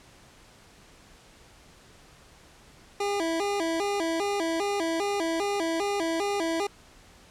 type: tone with vibrato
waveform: 25% pulse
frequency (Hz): 364.7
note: F#4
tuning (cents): -25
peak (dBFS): -22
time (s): 3-6.67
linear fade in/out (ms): 5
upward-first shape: square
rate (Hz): 2.5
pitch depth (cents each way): 180
effects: pink hiss -54 dBFS RMS until 7.3 s + low-pass 9000 Hz 12 dB/octave